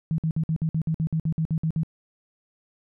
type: tone bursts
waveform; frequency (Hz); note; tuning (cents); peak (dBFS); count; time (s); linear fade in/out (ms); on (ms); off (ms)
sine; 160; D#3; +49; -21; 14; 0.11-1.833; 0; 72; 55
effects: none